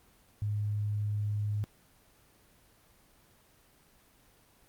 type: tone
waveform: sine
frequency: 104.3 Hz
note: G#2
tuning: 8 cents sharp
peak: -29 dBFS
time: 0.42-1.64 s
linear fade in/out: 0 ms
effects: pink hiss -63 dBFS RMS until 4.68 s + Opus 24 kbps